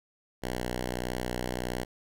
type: tone with vibrato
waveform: 5% pulse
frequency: 61.6 Hz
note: B1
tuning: 4 cents flat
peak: -20 dBFS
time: 0.42-1.85 s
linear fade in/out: 20 ms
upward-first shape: sine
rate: 3 Hz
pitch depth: 18 cents each way
effects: none